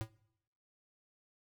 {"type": "tone with exponential decay", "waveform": "square", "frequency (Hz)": 110.4, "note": "A2", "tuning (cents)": 6, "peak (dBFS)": -32, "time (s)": [0.01, 0.11], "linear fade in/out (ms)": 0, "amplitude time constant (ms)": 20, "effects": ["noise-tail reverb RT60 0.8 s tail -21 dB re dry"]}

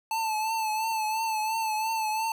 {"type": "tone with vibrato", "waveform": "square", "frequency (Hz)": 879, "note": "A5", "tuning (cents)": -2, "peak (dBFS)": -27, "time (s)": [0.11, 2.32], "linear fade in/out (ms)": 2, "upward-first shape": "triangle", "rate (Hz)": 2.9, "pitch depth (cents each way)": 53, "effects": []}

